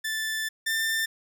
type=tone pair in turn; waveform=sawtooth; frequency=1760 / 1789.7 Hz; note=A6 / A6; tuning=0 / +29 cents; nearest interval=unison; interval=29 cents; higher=second; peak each=-24 / -21 dBFS; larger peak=second; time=0.04-0.49 / 0.66-1.06 s; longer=first; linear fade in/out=10 ms; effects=none